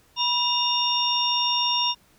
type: tone cluster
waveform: sine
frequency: 978 / 2826 / 3640 / 5550 Hz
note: B5 / F7 / A#7 / F8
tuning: -17 / +20 / -42 / -12 cents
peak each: -26 dBFS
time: 0.16-1.95 s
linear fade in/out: 50 ms
effects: pink hiss -59 dBFS RMS until 2.18 s